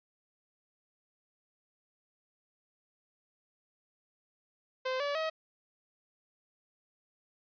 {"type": "tone with pitch steps", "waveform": "sawtooth", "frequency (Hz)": [517, 573.6, 636.5], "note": ["C5", "D5", "D#5"], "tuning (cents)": [-21, -41, 39], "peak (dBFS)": -27, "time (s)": [4.85, 5.3], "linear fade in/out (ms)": 10, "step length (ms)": 150, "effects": ["resampled to 11025 Hz"]}